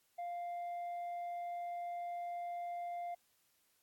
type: tone with tanh clipping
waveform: sine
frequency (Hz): 698.5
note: F5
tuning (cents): 0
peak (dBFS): -40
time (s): 0.18-3.15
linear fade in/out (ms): 10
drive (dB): 3
effects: white hiss -75 dBFS RMS until 3.82 s + AAC 64 kbps